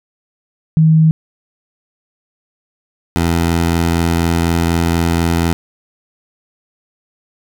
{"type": "tone pair in turn", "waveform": ["sine", "15% pulse"], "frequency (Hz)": [158.8, 84.12], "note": ["D#3", "E2"], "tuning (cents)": [36, 36], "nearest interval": "major seventh", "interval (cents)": 1100, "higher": "first", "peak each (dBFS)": -6, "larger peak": "neither", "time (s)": [[0.77, 1.11], [3.16, 5.53]], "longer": "second", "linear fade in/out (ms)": 0, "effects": []}